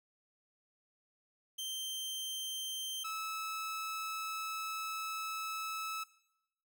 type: tone pair in turn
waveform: sawtooth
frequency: 3136 / 1302.6 Hz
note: G7 / E6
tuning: 0 / -21 cents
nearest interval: octave + minor third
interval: 1521 cents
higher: first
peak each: -35 / -34 dBFS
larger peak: second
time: 1.58-3.04 / 3.04-6.04 s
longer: second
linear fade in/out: 10 ms
effects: noise-tail reverb RT60 0.8 s tail -18 dB re dry